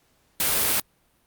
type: noise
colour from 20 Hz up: white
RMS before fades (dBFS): -22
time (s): 0.4-0.8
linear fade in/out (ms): 2
effects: pink hiss -65 dBFS RMS until 1.26 s + Opus 48 kbps